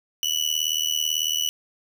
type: tone with amplitude modulation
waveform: 30% pulse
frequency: 2960 Hz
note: F#7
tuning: in tune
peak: -15 dBFS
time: 0.23-1.49 s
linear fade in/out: 0 ms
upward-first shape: sine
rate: 78.1 Hz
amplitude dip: 95%
effects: none